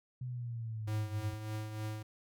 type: exponential sweep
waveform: sine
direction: down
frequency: 127.2 to 95.3 Hz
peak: -37 dBFS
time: 0.21-1.34 s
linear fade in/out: 5 ms
type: tone with tremolo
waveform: square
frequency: 107.8 Hz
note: A2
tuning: 35 cents flat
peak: -36 dBFS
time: 0.87-2.03 s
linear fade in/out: 10 ms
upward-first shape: triangle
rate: 3.3 Hz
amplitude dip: 55%
effects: none